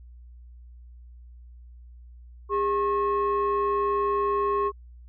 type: tone pair together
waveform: sine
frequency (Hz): 405.4 / 1084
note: G#4 / C#6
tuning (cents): -42 / -39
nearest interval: octave + perfect fourth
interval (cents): 1703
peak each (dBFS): -23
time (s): 2.49-4.72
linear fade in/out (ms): 50
effects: tanh soft clip ceiling -18 dBFS + added 60 Hz sine -44 dBFS peak until 5.08 s